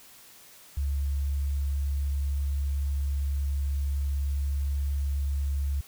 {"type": "tone", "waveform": "sine", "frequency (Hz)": 70.1, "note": "C#2", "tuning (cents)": 20, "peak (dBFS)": -25, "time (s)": [0.77, 5.81], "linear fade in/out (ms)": 5, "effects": ["white hiss -52 dBFS RMS until 5.87 s"]}